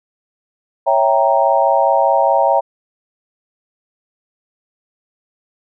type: chord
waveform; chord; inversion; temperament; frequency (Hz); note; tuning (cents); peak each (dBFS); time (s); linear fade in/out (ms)
sine; C# diminished seventh; none; equal; 554.4 / 659.3 / 784 / 932.3; C#5 / E5 / G5 / Bb5; 0 / 0 / 0 / 0; -16; 0.86-2.61; 20
effects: none